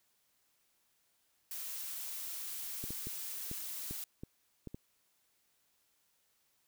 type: noise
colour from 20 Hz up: blue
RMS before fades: -42 dBFS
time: 1.51-4.04 s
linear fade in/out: 2 ms
type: clicks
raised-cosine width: 3 ms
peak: -30 dBFS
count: 8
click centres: 2.84 / 2.906 / 3.07 / 3.514 / 3.91 / 4.235 / 4.673 / 4.745 s
effects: white hiss -75 dBFS RMS until 6.67 s